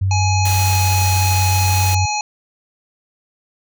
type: tone with pitch glide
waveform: sine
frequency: 95.9 to 93.98 Hz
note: G2 to F#2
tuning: -37 to +28 cents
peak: -14 dBFS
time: 0.01-2.06 s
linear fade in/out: 10 ms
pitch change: -35 cents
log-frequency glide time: 0.31-1.06 s
type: harmonic tone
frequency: 840 Hz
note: G#5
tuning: 19 cents sharp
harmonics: 1 / 3 / 5 / 7 / 8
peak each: -20 / -25 / -27 / -28 / -29 dBFS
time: 0.11-2.21 s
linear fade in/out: 2 ms
type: noise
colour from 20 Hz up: white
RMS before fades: -25 dBFS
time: 0.45-1.95 s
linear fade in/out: 5 ms
effects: none